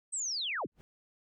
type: linear sweep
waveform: sine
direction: down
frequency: 8372 to 36.68 Hz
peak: -32 dBFS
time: 0.12-0.67 s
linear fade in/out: 20 ms
type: noise with exponential growth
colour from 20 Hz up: brown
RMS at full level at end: -49 dBFS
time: 0.72-0.81 s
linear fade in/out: 0 ms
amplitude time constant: 18 ms
effects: none